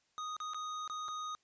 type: tone with dropouts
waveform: square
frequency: 1244.5 Hz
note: D#6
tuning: in tune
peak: -39 dBFS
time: 0.18-1.35 s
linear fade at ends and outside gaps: 0 ms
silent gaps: 0.366-0.402 / 0.535-0.545 / 0.877-0.898 / 1.082-1.086 s
effects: white hiss -75 dBFS RMS until 1.43 s + resampled to 16000 Hz